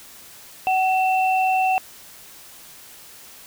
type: tone pair together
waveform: sine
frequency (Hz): 753 / 2683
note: F#5 / E7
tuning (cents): +30 / +30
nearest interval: octave + minor seventh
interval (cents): 2200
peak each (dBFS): -17 / -25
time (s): 0.67-1.78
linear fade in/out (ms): 0
effects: white hiss -44 dBFS RMS until 3.46 s